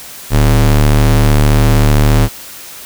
square ring-modulated tone, 74.3 Hz, D2, 21 cents sharp, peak -4 dBFS, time 0.3-2.29 s, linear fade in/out 50 ms, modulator 36.7 Hz, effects white hiss -31 dBFS RMS until 2.85 s

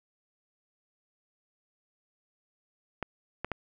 clicks, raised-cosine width 0.5 ms, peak -17 dBFS, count 3, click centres 3.027 / 3.446 / 3.517 s, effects none

